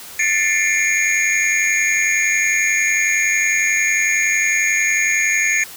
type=tone cluster; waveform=sine; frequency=1765 / 2087 / 2178 / 2384 / 6650 Hz; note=A6 / C7 / C#7 / D7 / G#8; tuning=+5 / -5 / -31 / +25 / +1 cents; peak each=-21 dBFS; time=0.19-5.64 s; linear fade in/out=5 ms; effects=white hiss -36 dBFS RMS until 5.76 s